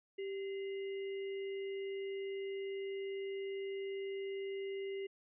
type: tone with sample-and-hold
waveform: sine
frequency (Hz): 391.2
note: G4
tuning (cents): -4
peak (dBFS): -38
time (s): 0.18-5.07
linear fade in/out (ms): 10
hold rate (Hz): 2450
effects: resampled to 8000 Hz